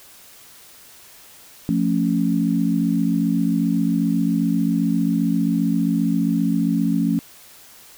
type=chord; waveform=sine; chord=F augmented; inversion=none; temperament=equal with one note detuned; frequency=174.61 / 222.2 / 277.2 Hz; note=F3 / A3 / C#4; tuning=0 / +17 / 0 cents; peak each=-21 dBFS; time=1.69-7.19 s; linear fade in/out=0 ms; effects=white hiss -46 dBFS RMS until 7.97 s